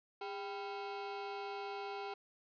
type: ring-modulated tone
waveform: 35% pulse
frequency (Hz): 595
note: D5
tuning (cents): +22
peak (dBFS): -36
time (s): 0.21-2.14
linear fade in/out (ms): 5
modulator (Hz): 190
effects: resampled to 11025 Hz + 13-bit